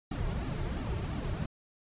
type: noise with flanger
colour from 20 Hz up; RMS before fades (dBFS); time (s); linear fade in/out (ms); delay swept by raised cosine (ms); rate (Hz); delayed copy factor
brown; -34; 0.11-1.46; 5; 1.9 to 4.1; 2.9; -0.85
effects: resampled to 8000 Hz